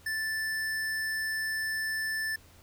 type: tone with hard clipping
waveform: sine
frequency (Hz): 1760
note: A6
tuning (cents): 0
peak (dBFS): -31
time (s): 0.06-2.36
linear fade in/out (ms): 5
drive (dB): 17
effects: added 87 Hz sine -58 dBFS peak until 2.62 s + pink hiss -58 dBFS RMS until 2.62 s